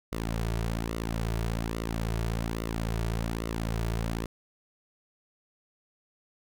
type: tone with flanger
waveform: sawtooth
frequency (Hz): 56.2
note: A1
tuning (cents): +37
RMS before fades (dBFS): -31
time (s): 0.12-4.26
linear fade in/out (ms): 5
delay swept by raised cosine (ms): 1.2 to 3.9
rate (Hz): 1.2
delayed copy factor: -0.65
effects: none